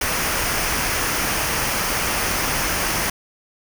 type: noise with comb filter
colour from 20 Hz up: pink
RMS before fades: -22 dBFS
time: 0.01-3.1 s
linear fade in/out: 5 ms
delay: 0.26 ms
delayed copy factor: -0.5
effects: none